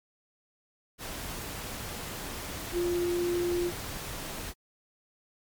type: tone in noise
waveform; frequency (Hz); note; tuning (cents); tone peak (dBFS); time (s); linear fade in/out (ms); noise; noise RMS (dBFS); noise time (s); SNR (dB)
sine; 350; F4; +4; -26; 2.72-3.72; 50; pink; -38; 0.98-4.54; +9
effects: MP3 96 kbps